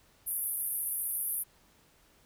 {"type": "band-pass noise", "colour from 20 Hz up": "pink", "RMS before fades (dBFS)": -34, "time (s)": [0.26, 1.44], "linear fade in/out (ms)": 20, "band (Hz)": [9800, 14000], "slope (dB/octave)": 96, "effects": ["pink hiss -64 dBFS RMS until 2.25 s"]}